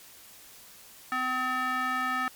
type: tone with band-pass filter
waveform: square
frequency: 255.5 Hz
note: C4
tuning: 41 cents flat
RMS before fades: -29 dBFS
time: 1.12-2.28 s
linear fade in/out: 0 ms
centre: 1500 Hz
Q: 3.6
effects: white hiss -51 dBFS RMS until 2.35 s + MP3 96 kbps